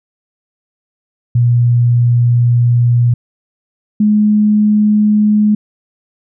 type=tone pair in turn; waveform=sine; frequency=120.3 / 210.7 Hz; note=B2 / G#3; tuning=-45 / +25 cents; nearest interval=minor seventh; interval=970 cents; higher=second; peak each=-7 dBFS; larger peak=neither; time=1.35-3.14 / 4-5.55 s; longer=first; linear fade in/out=5 ms; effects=none